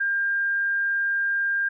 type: tone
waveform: sine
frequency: 1601 Hz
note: G6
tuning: 36 cents sharp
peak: -21 dBFS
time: 0-1.69 s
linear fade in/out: 10 ms
effects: none

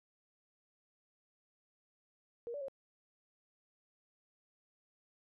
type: tone with pitch steps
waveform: sine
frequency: 471.5 / 576 / 545 Hz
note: A#4 / D5 / C#5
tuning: +20 / -34 / -29 cents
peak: -39 dBFS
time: 2.47-2.683 s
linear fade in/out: 0 ms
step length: 71 ms
effects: none

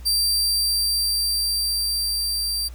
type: tone with level ramp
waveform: sawtooth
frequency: 4699 Hz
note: D8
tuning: in tune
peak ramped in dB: -15 to -20 dBFS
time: 0.05-2.69 s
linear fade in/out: 20 ms
effects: added 60 Hz sine -35 dBFS peak until 2.74 s + pink hiss -51 dBFS RMS until 2.74 s

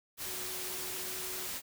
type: tone in noise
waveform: sine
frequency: 370 Hz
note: F#4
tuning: in tune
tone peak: -48 dBFS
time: 0.24-1.49 s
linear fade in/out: 50 ms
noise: white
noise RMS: -39 dBFS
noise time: 0.17-1.62 s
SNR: -12 dB
effects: none

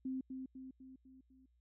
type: tone with echo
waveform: sine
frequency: 261.4 Hz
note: C4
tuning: 1 cent flat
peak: -37 dBFS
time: 0.05-0.21 s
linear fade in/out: 5 ms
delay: 250 ms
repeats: 5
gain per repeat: -5 dB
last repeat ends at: 1.46 s
effects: added 60 Hz sine -70 dBFS peak until 1.6 s

